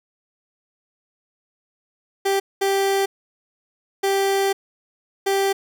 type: tone bursts at uneven times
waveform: 30% pulse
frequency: 392 Hz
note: G4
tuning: in tune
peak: -15 dBFS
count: 4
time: 2.25-2.4 / 2.61-3.06 / 4.03-4.53 / 5.26-5.53 s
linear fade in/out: 10 ms
effects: none